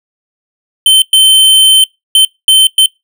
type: tone bursts at uneven times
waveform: square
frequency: 3089 Hz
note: G7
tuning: 26 cents flat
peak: -3 dBFS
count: 5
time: 0.86-1.02 / 1.13-1.84 / 2.15-2.25 / 2.48-2.67 / 2.78-2.86 s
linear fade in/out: 2 ms
effects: noise-tail reverb RT60 0.2 s tail -24 dB re dry